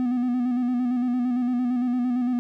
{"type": "tone with vibrato", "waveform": "triangle", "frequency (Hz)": 247.3, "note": "B3", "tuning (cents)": 3, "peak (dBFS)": -19, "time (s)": [0, 2.39], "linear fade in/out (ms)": 0, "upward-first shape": "square", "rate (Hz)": 8.8, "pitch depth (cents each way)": 37, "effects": []}